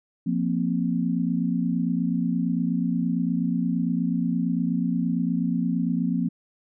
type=chord; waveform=sine; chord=F suspended fourth; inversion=none; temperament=equal; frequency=174.61 / 233.1 / 261.6 Hz; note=F3 / Bb3 / C4; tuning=0 / 0 / 0 cents; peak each=-25 / -26 / -27 dBFS; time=0.26-6.29 s; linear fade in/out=10 ms; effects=none